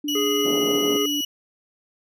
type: tone with pitch glide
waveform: sine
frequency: 294.1 to 292.4 Hz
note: D4 to D4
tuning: +3 to -7 cents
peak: -25 dBFS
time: 0.04-1.21 s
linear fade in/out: 5 ms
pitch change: -10 cents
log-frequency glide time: 0.36-0.62 s
type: tone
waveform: 35% pulse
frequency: 2930 Hz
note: F#7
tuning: 18 cents flat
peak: -22 dBFS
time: 0.08-1.25 s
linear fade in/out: 5 ms
type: harmonic tone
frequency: 415.3 Hz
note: G#4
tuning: in tune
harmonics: 1 / 3 / 5 / 7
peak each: -22 / -32 / -36 / -39 dBFS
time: 0.15-1.06 s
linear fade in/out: 5 ms
type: band-pass noise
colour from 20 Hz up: pink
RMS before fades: -30 dBFS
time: 0.45-0.97 s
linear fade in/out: 2 ms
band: 200 to 650 Hz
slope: 24 dB/octave
effects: none